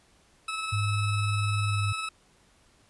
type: tone with tremolo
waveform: 20% pulse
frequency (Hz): 1300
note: E6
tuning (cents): -24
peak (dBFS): -24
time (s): 0.48-2.09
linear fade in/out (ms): 5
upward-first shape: sine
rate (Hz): 20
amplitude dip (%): 35
type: tone with pitch glide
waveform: sine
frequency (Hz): 103.83 to 102.22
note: G#2 to G#2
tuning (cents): 0 to -27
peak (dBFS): -25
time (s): 0.72-1.93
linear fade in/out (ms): 10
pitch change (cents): -27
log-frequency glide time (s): 1.69-1.78
effects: pink hiss -62 dBFS RMS until 2.89 s + resampled to 24000 Hz